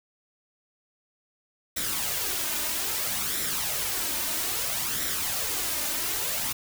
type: noise with flanger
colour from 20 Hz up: white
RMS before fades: -29 dBFS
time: 1.76-6.53 s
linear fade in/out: 10 ms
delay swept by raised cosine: 0.53 to 3.33 ms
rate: 0.61 Hz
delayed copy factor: +0.55
effects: none